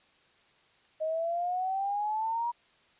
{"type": "exponential sweep", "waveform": "sine", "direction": "up", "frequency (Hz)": [622.3, 960], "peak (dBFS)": -28, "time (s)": [1, 2.52], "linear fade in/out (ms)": 20, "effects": ["white hiss -64 dBFS RMS until 2.99 s", "resampled to 8000 Hz"]}